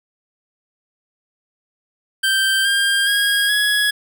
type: tone with pitch steps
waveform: 25% pulse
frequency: 1566 / 1601.7 / 1638.2 / 1675.5 Hz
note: G6 / G6 / G#6 / G#6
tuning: -2 / +37 / -24 / +15 cents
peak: -11 dBFS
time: 2.23-3.91 s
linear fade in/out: 10 ms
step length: 420 ms
effects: none